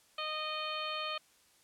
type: harmonic tone with a mistuned harmonic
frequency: 617 Hz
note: D#5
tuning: 15 cents flat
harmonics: 1 / 2 / 3 / 4 / 5 / 6 / 7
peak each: -43 / -39 / -50 / -42 / -41 / -48 / -46 dBFS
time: 0.18-1.18 s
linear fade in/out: 5 ms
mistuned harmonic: 6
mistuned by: -18 cents
effects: white hiss -66 dBFS RMS until 1.63 s + low-pass 11000 Hz 12 dB/octave